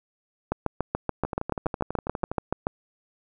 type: two click trains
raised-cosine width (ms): 1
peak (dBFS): -15 / -10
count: 14 / 16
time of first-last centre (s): 1.25-2.316 / 0.52-2.669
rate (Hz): 12.2 / 6.98
effects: none

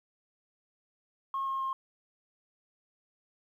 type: tone with pitch steps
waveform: sine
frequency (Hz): 1082 / 1074.5 / 1067.1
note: C#6 / C6 / C6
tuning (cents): -42 / +46 / +34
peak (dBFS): -29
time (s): 1.34-1.73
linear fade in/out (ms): 2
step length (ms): 130
effects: tanh soft clip ceiling -26 dBFS + 11-bit

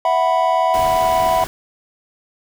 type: chord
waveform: triangle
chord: E suspended second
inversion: none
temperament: equal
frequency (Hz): 659.3 / 740 / 987.8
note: E5 / F#5 / B5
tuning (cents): 0 / 0 / 0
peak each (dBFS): -16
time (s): 0.05-1.44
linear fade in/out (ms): 2
type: noise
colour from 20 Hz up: pink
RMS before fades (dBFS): -29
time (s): 0.74-1.47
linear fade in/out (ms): 0
effects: none

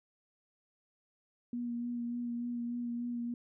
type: tone with vibrato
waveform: sine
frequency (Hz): 239.2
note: A#3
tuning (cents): +45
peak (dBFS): -34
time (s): 1.53-3.34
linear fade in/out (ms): 2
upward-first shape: sine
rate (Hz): 3.4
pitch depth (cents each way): 18
effects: none

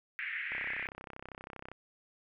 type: band-pass noise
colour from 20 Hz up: white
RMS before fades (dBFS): -38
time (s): 0.19-0.87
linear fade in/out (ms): 0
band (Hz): 1700 to 2300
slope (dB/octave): 48
type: click train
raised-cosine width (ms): 0.5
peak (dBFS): -29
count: 40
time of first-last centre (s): 0.52-1.716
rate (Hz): 32.6
effects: none

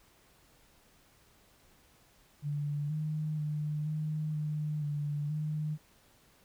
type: tone with pitch steps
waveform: sine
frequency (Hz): 146 / 153.9 / 150.5 / 154 / 151.5 / 146.6 / 152.8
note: D3 / D#3 / D3 / D#3 / D#3 / D3 / D#3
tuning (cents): -10 / -19 / +43 / -17 / -46 / -3 / -31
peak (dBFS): -31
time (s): 2.42-5.78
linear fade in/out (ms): 50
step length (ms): 480
effects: pink hiss -64 dBFS RMS until 6.44 s

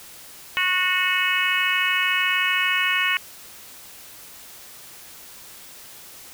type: harmonic tone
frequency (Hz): 366.8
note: F#4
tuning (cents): -15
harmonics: 3 / 4 / 5 / 6 / 7 / 8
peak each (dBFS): -28 / -28 / -25 / -25 / -25 / -26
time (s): 0.57-3.17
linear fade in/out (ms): 0
effects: white hiss -43 dBFS RMS until 6.33 s

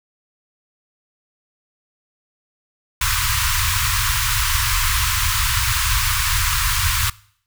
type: band-stop noise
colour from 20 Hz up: pink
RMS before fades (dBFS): -19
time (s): 3.01-7.1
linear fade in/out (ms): 5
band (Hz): 120 to 960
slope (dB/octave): 96
effects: noise-tail reverb RT60 0.6 s tail -22 dB re dry

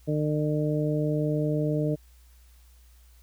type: harmonic tone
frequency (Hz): 151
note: D3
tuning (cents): +48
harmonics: 1 / 2 / 3 / 4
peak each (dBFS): -26 / -29 / -31 / -32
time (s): 0.07-1.96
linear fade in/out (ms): 20
effects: added 60 Hz sine -52 dBFS peak until 3.22 s + white hiss -63 dBFS RMS until 3.22 s

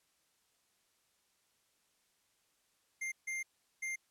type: tone bursts at uneven times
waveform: square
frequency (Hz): 2105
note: C7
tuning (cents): +10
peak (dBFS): -37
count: 3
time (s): 3.01-3.12 / 3.27-3.43 / 3.82-3.96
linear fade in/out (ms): 10
effects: white hiss -75 dBFS RMS until 4.1 s + low-pass 11000 Hz 12 dB/octave

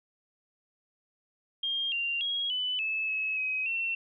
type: tone with pitch steps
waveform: sine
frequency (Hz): 3217 / 2776 / 3294 / 2998 / 2607 / 2578 / 2533 / 2706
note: G7 / F7 / G#7 / F#7 / E7 / E7 / D#7 / E7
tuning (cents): +44 / -11 / -15 / +22 / -20 / -39 / +30 / +45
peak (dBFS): -28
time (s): 1.63-3.95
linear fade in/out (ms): 5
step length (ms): 290
effects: none

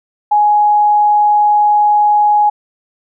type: tone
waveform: sine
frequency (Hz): 835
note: G#5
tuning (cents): +9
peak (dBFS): -7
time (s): 0.31-2.5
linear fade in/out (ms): 10
effects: none

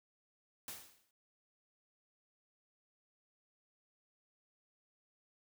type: noise with exponential decay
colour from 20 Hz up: white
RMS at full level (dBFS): -43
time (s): 0.68-1.11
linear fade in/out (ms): 2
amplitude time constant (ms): 93
effects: none

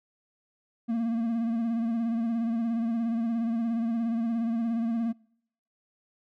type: tone with vibrato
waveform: triangle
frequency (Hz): 230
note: A#3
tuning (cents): -23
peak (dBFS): -23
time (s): 0.88-5.13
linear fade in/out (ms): 20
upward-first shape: sine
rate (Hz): 17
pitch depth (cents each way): 45
effects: noise-tail reverb RT60 0.7 s tail -26 dB re dry

